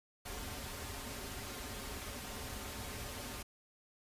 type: noise with comb filter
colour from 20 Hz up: pink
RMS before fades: -44 dBFS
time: 0.25-3.43 s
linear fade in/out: 10 ms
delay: 6.1 ms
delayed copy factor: -0.65
effects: resampled to 32000 Hz